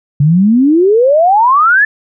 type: exponential sweep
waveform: sine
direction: up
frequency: 138.59 to 1773 Hz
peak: -5 dBFS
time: 0.2-1.85 s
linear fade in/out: 5 ms
effects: none